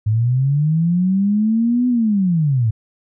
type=linear two-way sweep; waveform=sine; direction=up then down; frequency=104.3 to 250.9 to 104.3 Hz; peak=-13 dBFS; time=0.06-2.71 s; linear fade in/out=10 ms; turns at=1.88 s; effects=none